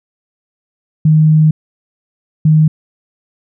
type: tone bursts at uneven times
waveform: sine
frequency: 155.56 Hz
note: D#3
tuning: in tune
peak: -5 dBFS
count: 2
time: 1.05-1.51 / 2.45-2.68 s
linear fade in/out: 5 ms
effects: none